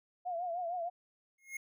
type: tone with vibrato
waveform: sine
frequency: 698.5 Hz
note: F5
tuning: in tune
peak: -34 dBFS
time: 0.25-0.9 s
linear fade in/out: 20 ms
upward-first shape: triangle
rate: 6.5 Hz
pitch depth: 100 cents each way
type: tone with exponential growth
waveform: square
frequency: 2152 Hz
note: C7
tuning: 48 cents sharp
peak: -36 dBFS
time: 1.38-1.57 s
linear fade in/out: 5 ms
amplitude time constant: 40 ms
effects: none